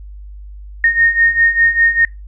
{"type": "beating tone pair", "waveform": "sine", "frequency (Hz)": [1842, 1847], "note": ["A#6", "A#6"], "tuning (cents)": [-21, -16], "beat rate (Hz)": 5, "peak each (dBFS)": [-15, -11], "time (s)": [0.84, 2.05], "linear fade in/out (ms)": 2, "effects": ["noise-tail reverb RT60 0.2 s tail -23 dB re dry", "added 50 Hz sine -30 dBFS peak until 2.27 s"]}